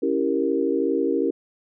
sine chord, C# diminished seventh, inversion none, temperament equal, 277.2 / 329.6 / 392 / 466.2 Hz, C#4 / E4 / G4 / Bb4, 0 / 0 / 0 / 0 cents, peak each -25 dBFS, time 0.02-1.31 s, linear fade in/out 10 ms, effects none

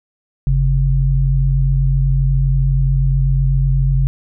sine tone pair together, 47.87 / 135.4 Hz, G1 / C#3, -40 / -40 cents, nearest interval octave + tritone, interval 1800 cents, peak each -14 dBFS, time 0.47-4.07 s, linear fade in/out 0 ms, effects none

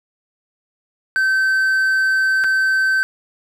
triangle tone with dropouts, 1544 Hz, G6, 27 cents flat, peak -12 dBFS, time 1.16-3.03 s, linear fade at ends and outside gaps 0 ms, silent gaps 2.439-2.443 s, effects none

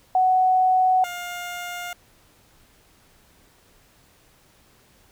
sine / 15% pulse tone pair in turn, 744 / 707.4 Hz, F#5 / F5, +9 / +22 cents, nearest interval minor second, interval 87 cents, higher first, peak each -15 / -24 dBFS, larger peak first, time 0.15-1.04 / 1.04-1.93 s, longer neither, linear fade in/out 2 ms, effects pink hiss -57 dBFS RMS until 5.11 s

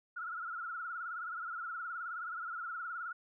sine tone with vibrato, 1374 Hz, F6, 29 cents flat, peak -38 dBFS, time 0.16-3.13 s, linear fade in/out 10 ms, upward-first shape triangle, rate 19 Hz, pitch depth 120 cents each way, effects none

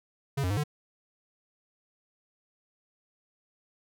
square tone with pitch steps, 138.8 / 90.9 / 102.5 / 148.6 Hz, C#3 / F#2 / G#2 / D3, +3 / -30 / -22 / +21 cents, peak -27 dBFS, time 0.37-0.638 s, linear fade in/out 10 ms, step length 67 ms, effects none

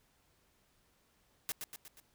white noise with echo, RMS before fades -37 dBFS, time 1.49-1.52 s, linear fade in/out 0 ms, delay 120 ms, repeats 4, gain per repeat -5 dB, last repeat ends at 2 s, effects pink hiss -72 dBFS RMS until 2.14 s

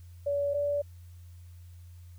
sine tone pair in turn, 570 / 577.3 Hz, C#5 / D5, +48 / -30 cents, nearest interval unison, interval 22 cents, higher second, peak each -26 dBFS, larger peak neither, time 0.26-0.54 / 0.54-0.82 s, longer neither, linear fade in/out 10 ms, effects added 87 Hz sine -46 dBFS peak until 2.18 s + white hiss -66 dBFS RMS until 2.18 s

